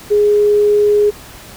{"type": "tone", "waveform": "sine", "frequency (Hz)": 415.3, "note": "G#4", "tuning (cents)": 0, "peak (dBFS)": -8, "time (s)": [0.1, 1.11], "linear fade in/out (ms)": 20, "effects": ["pink hiss -36 dBFS RMS until 1.56 s"]}